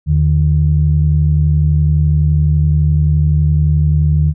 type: tone pair together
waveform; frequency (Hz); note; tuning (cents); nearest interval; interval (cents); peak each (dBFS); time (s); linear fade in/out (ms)
sine; 79.8 / 151.56; D#2 / D#3; +44 / -45; major seventh; 1111; -11; 0.06-4.34; 50
effects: tanh soft clip ceiling -1 dBFS

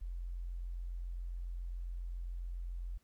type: tone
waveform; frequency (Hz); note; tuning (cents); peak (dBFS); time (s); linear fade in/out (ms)
sine; 43.65; F1; 0; -38; 0.01-2.98; 10
effects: pink hiss -75 dBFS RMS until 3.03 s

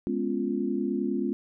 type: chord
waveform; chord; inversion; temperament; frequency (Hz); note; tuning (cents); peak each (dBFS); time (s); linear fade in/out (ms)
sine; C# dominant seventh; second; equal with one note detuned; 207.7 / 246.9 / 276.4 / 349.2; G#3 / B3 / C#4 / E#4; 0 / 0 / -5 / 0; -31; 0.07-1.33; 0
effects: none

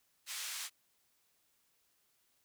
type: band-pass noise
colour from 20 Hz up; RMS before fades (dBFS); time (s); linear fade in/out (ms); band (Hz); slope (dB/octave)
white; -42; 0.26-0.7; 50; 1400 to 8500; 12
effects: white hiss -75 dBFS RMS until 2.44 s

